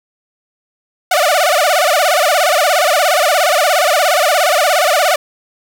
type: tone with vibrato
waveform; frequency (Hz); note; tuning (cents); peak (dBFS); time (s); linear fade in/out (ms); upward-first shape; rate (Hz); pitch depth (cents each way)
sawtooth; 660; E5; +2; -6; 1.11-5.16; 5; sine; 17; 230
effects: none